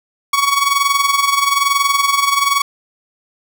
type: tone with amplitude modulation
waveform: sawtooth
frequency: 1121 Hz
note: C#6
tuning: 19 cents sharp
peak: -6 dBFS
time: 0.33-2.62 s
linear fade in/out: 5 ms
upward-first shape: sine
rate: 21.1 Hz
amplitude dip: 65%
effects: none